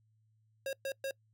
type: tone bursts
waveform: square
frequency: 542 Hz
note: C#5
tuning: 39 cents flat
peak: -35 dBFS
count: 3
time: 0.66-1.11 s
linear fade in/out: 2 ms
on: 70 ms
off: 120 ms
effects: noise-tail reverb RT60 0.1 s tail -24 dB re dry + added 109 Hz sine -68 dBFS peak until 1.33 s